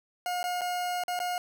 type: tone with dropouts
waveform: 40% pulse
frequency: 716 Hz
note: F5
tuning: 43 cents sharp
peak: -28 dBFS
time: 0.26-1.38 s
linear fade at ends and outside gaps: 1 ms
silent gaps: 0.43-0.44 / 0.61-0.616 / 1.037-1.081 / 1.191-1.201 s
effects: none